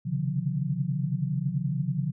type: tone cluster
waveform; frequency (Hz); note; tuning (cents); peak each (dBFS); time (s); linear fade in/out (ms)
sine; 131.9 / 141.1 / 153 / 179.2; C3 / C#3 / D#3 / F3; +14 / +31 / -29 / +45; -31; 0.05-2.12; 20
effects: none